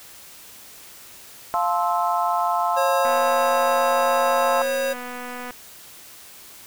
sine chord, F major seventh, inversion none, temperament just, 698.5 / 873.1 / 1047.7 / 1309.6 Hz, F5 / A5 / C6 / E6, 0 / -14 / +2 / -12 cents, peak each -23 / -25 / -24 / -27 dBFS, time 1.54-4.62 s, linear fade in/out 0 ms
square tone, 542 Hz, C#5, 39 cents flat, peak -22 dBFS, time 2.76-4.94 s, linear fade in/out 20 ms
click train, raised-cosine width 0.5 ms, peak -20 dBFS, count 608, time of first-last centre 3.05-5.507 s, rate 247 Hz
effects white hiss -44 dBFS RMS until 6.66 s

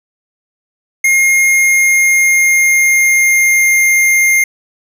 square tone with pitch glide, 2136 to 2116 Hz, C7 to C7, +35 to +19 cents, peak -8 dBFS, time 1.04-4.44 s, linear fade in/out 5 ms, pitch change -16 cents, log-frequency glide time 1.48-3.81 s, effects none

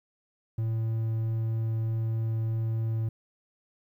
triangle tone, 112.3 Hz, A2, 36 cents sharp, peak -24 dBFS, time 0.58-3.09 s, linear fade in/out 5 ms, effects 11-bit

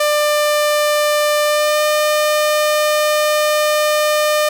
sawtooth tone with pitch glide, 596 to 604 Hz, D5 to D5, +25 to +48 cents, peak -9 dBFS, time 0-4.49 s, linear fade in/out 5 ms, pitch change +23 cents, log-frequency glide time 1.44-1.83 s, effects none

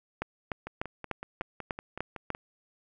two click trains, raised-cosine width 0.5 ms, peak -23 / -16 dBFS, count 10 / 8, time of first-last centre 0.67-2.349 / 0.22-2.303 s, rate 5.36 / 3.36 Hz, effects none

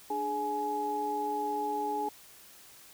sine tone cluster, 295.5 / 419.7 / 841 Hz, D4 / G#4 / G#5, +11 / +18 / +22 cents, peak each -39 / -36 / -31 dBFS, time 0.1-2.09 s, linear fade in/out 5 ms, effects white hiss -54 dBFS RMS until 2.93 s

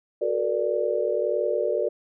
sine chord, B minor seventh, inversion second, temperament equal with one note detuned, 370 / 440 / 481.5 / 587.3 Hz, F#4 / A4 / B4 / D5, 0 / 0 / -44 / 0 cents, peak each -29 / -28 / -27 / -26 dBFS, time 0.21-1.89 s, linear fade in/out 10 ms, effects none

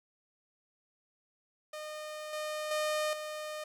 sawtooth tone with level steps, 611 Hz, D#5, 32 cents flat, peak -36 / -31 / -26 / -34 dBFS, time 1.73-3.64 s, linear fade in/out 5 ms, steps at 2.33 / 2.71 / 3.13 s, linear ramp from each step 2 ms, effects low-pass 12000 Hz 12 dB/octave + 11-bit

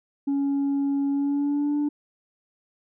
sine tone with pitch glide, 279.4 to 293 Hz, C#4 to D4, +14 to -4 cents, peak -19 dBFS, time 0.27-1.89 s, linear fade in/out 10 ms, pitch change +82 cents, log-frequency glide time 1.1-1.77 s, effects tanh soft clip ceiling -20 dBFS

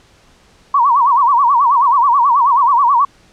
sine tone with vibrato, 1034 Hz, C6, 21 cents flat, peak -8 dBFS, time 0.74-3.05 s, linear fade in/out 5 ms, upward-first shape sine, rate 9.3 Hz, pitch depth 190 cents each way, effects pink hiss -49 dBFS RMS until 3.32 s + low-pass 7000 Hz 12 dB/octave

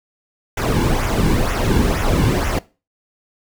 brown noise with flanger, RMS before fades -17 dBFS, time 0.57-2.59 s, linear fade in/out 5 ms, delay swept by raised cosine 0.22 to 1.62 ms, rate 2.1 Hz, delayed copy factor -0.65, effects noise-tail reverb RT60 0.3 s tail -20 dB re dry

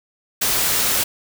white noise, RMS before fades -19 dBFS, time 0.41-1.04 s, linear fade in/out 10 ms, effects none

